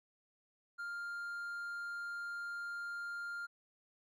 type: tone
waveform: triangle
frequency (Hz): 1400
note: F6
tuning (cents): +4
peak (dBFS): -38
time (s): 0.78-3.47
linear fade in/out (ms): 20
effects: none